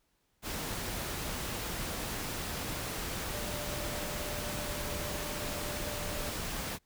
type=tone in noise; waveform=sine; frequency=592 Hz; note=D5; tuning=14 cents sharp; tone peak=-43 dBFS; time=3.3-6.33 s; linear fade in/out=50 ms; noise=pink; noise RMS=-37 dBFS; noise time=0.42-6.79 s; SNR=-9 dB; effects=pink hiss -75 dBFS RMS until 6.85 s